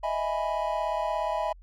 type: chord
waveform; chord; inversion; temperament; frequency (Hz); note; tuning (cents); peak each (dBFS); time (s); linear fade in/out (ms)
triangle; E major seventh; third; equal; 622.3 / 659.3 / 830.6 / 987.8; D#5 / E5 / G#5 / B5; 0 / 0 / 0 / 0; -30; 0.03-1.53; 10
effects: added 43 Hz sine -47 dBFS peak until 1.62 s